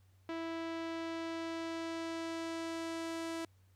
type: tone with low-pass filter sweep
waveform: sawtooth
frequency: 329.3 Hz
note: E4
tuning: 2 cents flat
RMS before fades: -40 dBFS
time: 0.29-3.45 s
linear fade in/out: 2 ms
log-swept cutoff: 3300 to 10000 Hz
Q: 0.76
effects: added 94 Hz sine -63 dBFS peak until 3.75 s + pink hiss -75 dBFS RMS until 3.75 s